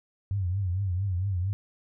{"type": "tone with vibrato", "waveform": "sine", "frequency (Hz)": 94, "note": "F#2", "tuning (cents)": 28, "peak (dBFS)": -25, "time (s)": [0.31, 1.53], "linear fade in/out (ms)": 0, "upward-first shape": "triangle", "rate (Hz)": 4.4, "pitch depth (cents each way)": 150, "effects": []}